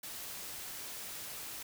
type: noise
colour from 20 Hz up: white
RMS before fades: -44 dBFS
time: 0.03-1.63 s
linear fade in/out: 5 ms
effects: none